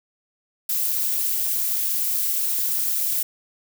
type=noise with amplitude modulation; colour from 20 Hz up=violet; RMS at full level=-20 dBFS; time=0.69-3.23 s; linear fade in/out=5 ms; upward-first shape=sine; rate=263 Hz; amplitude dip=70%; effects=none